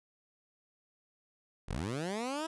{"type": "linear sweep", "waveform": "15% pulse", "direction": "up", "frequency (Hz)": [33.24, 329.6], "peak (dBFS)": -28, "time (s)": [1.68, 2.47], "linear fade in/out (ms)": 10, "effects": ["resampled to 24000 Hz"]}